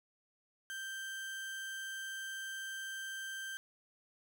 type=tone; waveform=35% pulse; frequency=1568 Hz; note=G6; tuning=in tune; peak=-39 dBFS; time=0.7-3.57 s; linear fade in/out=0 ms; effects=none